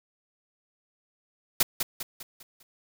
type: noise with echo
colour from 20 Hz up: white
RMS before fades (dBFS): -20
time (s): 1.6-1.63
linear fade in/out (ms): 5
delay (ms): 200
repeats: 5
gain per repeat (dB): -7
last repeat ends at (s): 2.63
effects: none